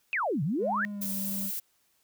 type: exponential two-way sweep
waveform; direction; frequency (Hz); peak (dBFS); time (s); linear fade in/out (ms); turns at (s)
sine; down then up; 2708 to 131.7 to 1909; -26; 0.13-0.85; 0; 0.43
type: tone with pitch glide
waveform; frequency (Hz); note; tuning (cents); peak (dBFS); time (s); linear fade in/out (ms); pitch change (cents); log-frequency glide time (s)
triangle; 206.9 to 195.97; G#3 to G3; -6 to 0; -32; 0.58-1.51; 50; -94; 0.89-1.11
type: noise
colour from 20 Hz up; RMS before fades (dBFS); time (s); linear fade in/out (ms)
violet; -34; 1.01-1.6; 10
effects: white hiss -70 dBFS RMS until 2.03 s